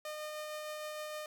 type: tone with tremolo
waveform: sawtooth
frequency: 609 Hz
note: D#5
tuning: 37 cents flat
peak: -35 dBFS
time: 0.05-1.26 s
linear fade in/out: 2 ms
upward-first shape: triangle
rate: 6.5 Hz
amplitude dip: 25%
effects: none